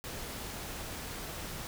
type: noise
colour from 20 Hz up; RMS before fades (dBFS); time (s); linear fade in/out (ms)
pink; -41; 0.04-1.67; 0
effects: none